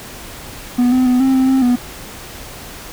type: tone with pitch steps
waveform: triangle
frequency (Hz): 245.5 / 255.8 / 249.8 / 265.1 / 261.3 / 264.7 / 245.4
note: B3 / C4 / B3 / C4 / C4 / C4 / B3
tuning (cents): -10 / -39 / +20 / +23 / -2 / +20 / -11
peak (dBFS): -8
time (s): 0.78-1.76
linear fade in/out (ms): 10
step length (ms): 140
effects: pink hiss -33 dBFS RMS until 2.92 s